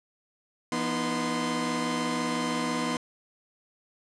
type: tone cluster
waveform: sawtooth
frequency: 167.9 / 243.9 / 310 / 1034 Hz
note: E3 / B3 / D#4 / C6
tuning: +32 / -21 / -6 / -21 cents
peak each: -33 / -26 / -30 / -29 dBFS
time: 0.72-2.97 s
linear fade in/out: 2 ms
effects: resampled to 22050 Hz + 10-bit